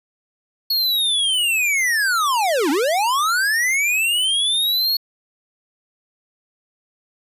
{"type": "linear two-way sweep", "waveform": "square", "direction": "down then up", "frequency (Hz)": [4371, 261.6, 4371], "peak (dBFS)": -17, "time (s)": [0.7, 4.97], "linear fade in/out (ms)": 5, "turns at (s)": 2.7, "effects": ["resampled to 32000 Hz"]}